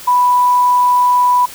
sine tone, 987.8 Hz, B5, in tune, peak -8 dBFS, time 0.07-1.46 s, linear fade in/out 10 ms, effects white hiss -33 dBFS RMS until 1.54 s

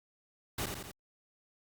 pink noise with echo, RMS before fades -35 dBFS, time 0.58-0.66 s, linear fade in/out 5 ms, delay 85 ms, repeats 3, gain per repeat -4 dB, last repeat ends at 0.915 s, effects Opus 48 kbps

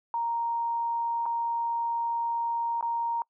sine tone with dropouts, 932.3 Hz, A#5, in tune, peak -26 dBFS, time 0.14-3.22 s, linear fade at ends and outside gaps 1 ms, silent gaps 1.257-1.262 / 2.81-2.826 s, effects noise-tail reverb RT60 0.1 s tail -26 dB re dry

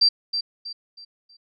sine tone with echo, 4699 Hz, D8, in tune, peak -13 dBFS, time 0.01-0.09 s, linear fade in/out 10 ms, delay 320 ms, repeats 4, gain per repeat -9 dB, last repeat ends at 1.37 s, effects none

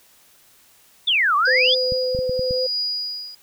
sine exponential two-way sweep, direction down then up, 3643 to 1110 to 3643 Hz, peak -15 dBFS, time 1.07-1.75 s, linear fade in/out 10 ms, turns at 1.36 s
sine tone with tremolo, 4900 Hz, D#8, 27 cents flat, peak -20 dBFS, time 1.45-3.35 s, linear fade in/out 5 ms, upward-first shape triangle, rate 0.93 Hz, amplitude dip 85%
sine tone with vibrato, 510 Hz, C5, 44 cents flat, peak -20 dBFS, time 1.47-2.67 s, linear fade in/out 10 ms, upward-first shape sine, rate 4.5 Hz, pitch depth 9 cents each way
clicks, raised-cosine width 5 ms, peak -18 dBFS, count 6, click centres 1.922 / 2.149 / 2.19 / 2.295 / 2.394 / 2.509 s
effects white hiss -54 dBFS RMS until 3.42 s

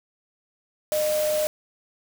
sine tone in noise, 610 Hz, D#5, 34 cents flat, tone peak -21 dBFS, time 0.92-1.47 s, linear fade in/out 0 ms, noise white, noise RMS -32 dBFS, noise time 0.92-1.47 s, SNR +8 dB, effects none

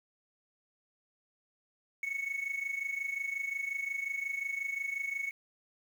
sine tone with amplitude modulation, 2212 Hz, C#7, 4 cents flat, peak -28 dBFS, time 2.03-5.31 s, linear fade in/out 2 ms, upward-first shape sine, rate 25.6 Hz, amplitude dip 80%, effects tanh soft clip ceiling -29 dBFS + 9-bit

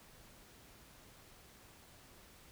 silence, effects pink hiss -60 dBFS RMS until 2.51 s

